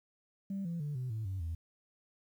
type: tone with pitch steps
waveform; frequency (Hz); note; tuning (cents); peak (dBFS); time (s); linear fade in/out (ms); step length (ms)
sine; 196 / 169.65 / 146.83 / 127.09 / 110 / 95.21 / 82.41; G3 / F3 / D3 / C3 / A2 / G2 / E2; 0 / -50 / 0 / -50 / 0 / -50 / 0; -33; 0.5-1.55; 5; 150
effects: tanh soft clip ceiling -32 dBFS + 11-bit